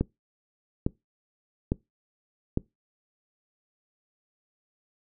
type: click train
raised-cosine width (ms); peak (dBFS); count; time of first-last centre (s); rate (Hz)
3; -11; 4; 0.01-2.574; 1.17
effects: noise-tail reverb RT60 0.2 s tail -23 dB re dry